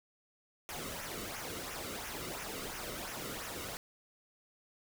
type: noise with flanger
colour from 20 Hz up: pink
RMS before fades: -42 dBFS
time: 0.69-3.77 s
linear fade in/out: 0 ms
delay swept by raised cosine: 0.23 to 1.23 ms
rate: 2.9 Hz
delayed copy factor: -0.6
effects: none